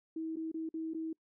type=tone with dropouts; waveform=sine; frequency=321.8 Hz; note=E4; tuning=42 cents flat; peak=-35 dBFS; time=0.16-1.13 s; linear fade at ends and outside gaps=5 ms; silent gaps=0.359-0.367 / 0.517-0.542 / 0.691-0.74 / 0.936-0.945 s; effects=noise-tail reverb RT60 0.1 s tail -26 dB re dry